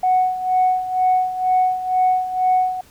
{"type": "tone with tremolo", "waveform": "sine", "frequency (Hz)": 740, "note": "F#5", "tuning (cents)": 0, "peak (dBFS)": -11, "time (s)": [0.03, 2.81], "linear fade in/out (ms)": 5, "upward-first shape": "sine", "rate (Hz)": 2.1, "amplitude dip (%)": 75, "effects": ["tanh soft clip ceiling -9 dBFS", "pink hiss -50 dBFS RMS until 2.9 s"]}